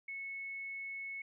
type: tone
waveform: sine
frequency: 2200 Hz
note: C#7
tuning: 14 cents flat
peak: -40 dBFS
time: 0.08-1.22 s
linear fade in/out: 5 ms
effects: none